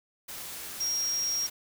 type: tone in noise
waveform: sine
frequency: 5610 Hz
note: F8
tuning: 7 cents sharp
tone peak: -27 dBFS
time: 0.8-1.47 s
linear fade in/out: 10 ms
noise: white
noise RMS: -40 dBFS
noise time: 0.28-1.5 s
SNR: +10 dB
effects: none